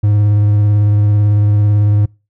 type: tone with vibrato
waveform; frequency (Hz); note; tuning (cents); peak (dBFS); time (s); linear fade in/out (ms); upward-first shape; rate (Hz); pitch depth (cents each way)
triangle; 103.83; G#2; 0; -6; 0.03-2.06; 10; sine; 18; 21
effects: noise-tail reverb RT60 0.3 s tail -26 dB re dry